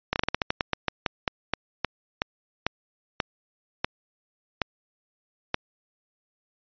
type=slowing click train; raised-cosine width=0.3 ms; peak=-7 dBFS; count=21; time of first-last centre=0.13-5.544 s; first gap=29 ms; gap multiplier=1.2; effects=resampled to 11025 Hz